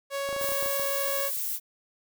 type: tone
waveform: sawtooth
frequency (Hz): 556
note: C#5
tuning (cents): +5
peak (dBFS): -25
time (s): 0.1-1.31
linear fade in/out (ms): 50
type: clicks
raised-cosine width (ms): 1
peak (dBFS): -26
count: 10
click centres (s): 0.29 / 0.328 / 0.364 / 0.413 / 0.444 / 0.49 / 0.52 / 0.627 / 0.661 / 0.797
type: noise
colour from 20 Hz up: violet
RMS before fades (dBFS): -31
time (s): 0.38-1.6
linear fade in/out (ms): 50
effects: none